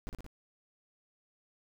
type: noise with echo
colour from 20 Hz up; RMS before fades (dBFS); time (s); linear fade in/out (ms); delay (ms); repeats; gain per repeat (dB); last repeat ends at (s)
brown; -37; 0.07-0.09; 0; 58; 3; -3; 0.264
effects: none